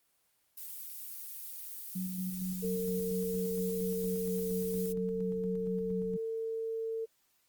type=noise; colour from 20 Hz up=violet; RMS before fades=-43 dBFS; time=0.57-4.93 s; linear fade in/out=10 ms
type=tone with tremolo; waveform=sine; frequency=185 Hz; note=F#3; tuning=in tune; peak=-33 dBFS; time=1.95-6.17 s; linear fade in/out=10 ms; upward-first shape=square; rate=4.3 Hz; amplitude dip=35%
type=tone with pitch glide; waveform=sine; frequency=453.2 to 449.8 Hz; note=A#4 to A4; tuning=-49 to +38 cents; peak=-33 dBFS; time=2.62-7.06 s; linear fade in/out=20 ms; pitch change=-13 cents; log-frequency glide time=3.37-4.84 s
effects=white hiss -73 dBFS RMS until 7.48 s + Opus 24 kbps